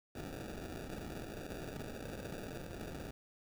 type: noise with sample-and-hold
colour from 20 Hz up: white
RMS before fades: -45 dBFS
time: 0.15-3.11 s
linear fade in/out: 5 ms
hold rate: 1050 Hz
effects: none